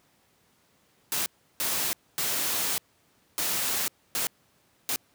white noise bursts at uneven times, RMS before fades -28 dBFS, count 6, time 1.12-1.26 / 1.6-1.93 / 2.18-2.78 / 3.38-3.88 / 4.15-4.27 / 4.89-4.96 s, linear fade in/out 0 ms, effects pink hiss -65 dBFS RMS until 5.14 s + high-pass 100 Hz 12 dB/octave

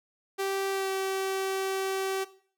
sawtooth tone with pitch glide, 389.4 to 384.5 Hz, G4 to G4, -12 to -33 cents, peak -24 dBFS, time 0.38-2.25 s, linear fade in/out 20 ms, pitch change -21 cents, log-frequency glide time 0.71-0.9 s, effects noise-tail reverb RT60 0.5 s tail -17 dB re dry

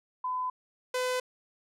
sine / sawtooth tone pair in turn, 1010 / 505 Hz, B5 / B4, +39 / +39 cents, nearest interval octave, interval 1200 cents, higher first, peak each -29 / -24 dBFS, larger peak second, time 0.24-0.5 / 0.94-1.2 s, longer neither, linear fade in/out 5 ms, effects low-pass 11000 Hz 12 dB/octave

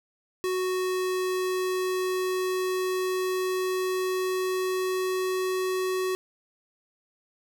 square tone with pitch glide, 370 to 372.6 Hz, F#4 to F#4, 0 to +12 cents, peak -26 dBFS, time 0.44-6.15 s, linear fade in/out 0 ms, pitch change +12 cents, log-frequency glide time 1.23-5.59 s, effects none

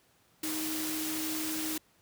sine tone in noise, 313.4 Hz, D#4, 13 cents sharp, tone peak -35 dBFS, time 0.43-1.78 s, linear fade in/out 5 ms, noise white, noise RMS -36 dBFS, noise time 0.43-1.78 s, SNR -2 dB, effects pink hiss -66 dBFS RMS until 2.01 s + high-pass 80 Hz 12 dB/octave

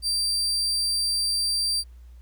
35% pulse tone, 4699 Hz, D8, in tune, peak -21 dBFS, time 0.02-1.84 s, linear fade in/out 50 ms, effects added 60 Hz sine -43 dBFS peak until 2.21 s + pink hiss -66 dBFS RMS until 2.21 s

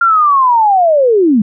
sine linear sweep, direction down, 1400 to 196 Hz, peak -6 dBFS, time 0.01-1.42 s, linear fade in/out 5 ms, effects none

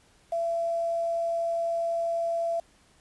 sine tone with quantisation, 673 Hz, E5, 36 cents sharp, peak -25 dBFS, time 0.32-2.6 s, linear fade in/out 5 ms, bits 8, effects pink hiss -61 dBFS RMS until 3 s + resampled to 24000 Hz

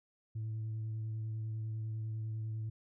sine tone with vibrato, 110 Hz, A2, in tune, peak -34 dBFS, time 0.35-2.7 s, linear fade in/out 10 ms, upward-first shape sine, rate 10 Hz, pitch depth 16 cents each way, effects tanh soft clip ceiling -34 dBFS

